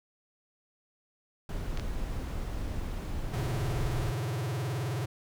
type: noise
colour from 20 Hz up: brown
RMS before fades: -34 dBFS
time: 1.49-4.11 s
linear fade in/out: 2 ms
type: clicks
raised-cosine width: 0.2 ms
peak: -22 dBFS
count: 2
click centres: 1.774 / 1.797 s
type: tone with vibrato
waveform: square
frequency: 123.47 Hz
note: B2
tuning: in tune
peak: -31 dBFS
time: 3.33-5.06 s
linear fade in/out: 10 ms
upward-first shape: sine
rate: 19 Hz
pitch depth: 300 cents each way
effects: none